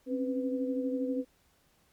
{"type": "tone cluster", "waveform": "sine", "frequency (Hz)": [264.4, 276.8, 498.5], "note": ["C4", "C#4", "B4"], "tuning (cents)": [18, -2, 16], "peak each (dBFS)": [-31, -38, -34], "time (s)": [0.06, 1.25], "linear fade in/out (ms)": 50, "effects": ["pink hiss -68 dBFS RMS until 1.92 s", "MP3 96 kbps"]}